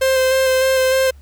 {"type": "tone with vibrato", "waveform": "45% pulse", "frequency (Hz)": 523.3, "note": "C5", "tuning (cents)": 0, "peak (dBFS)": -13, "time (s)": [0.01, 1.11], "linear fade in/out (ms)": 10, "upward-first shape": "square", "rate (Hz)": 3.3, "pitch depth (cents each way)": 12, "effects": ["added 70 Hz sine -39 dBFS peak until 1.21 s", "pink hiss -57 dBFS RMS until 1.21 s"]}